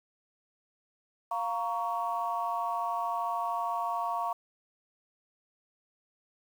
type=chord; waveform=sine; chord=Bb minor; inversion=second; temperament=just; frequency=699.2 / 932.3 / 1118.8 Hz; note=F5 / Bb5 / Db6; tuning=+2 / 0 / +16 cents; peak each=-33 dBFS; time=1.31-4.33 s; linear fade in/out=5 ms; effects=tanh soft clip ceiling -20 dBFS + 9-bit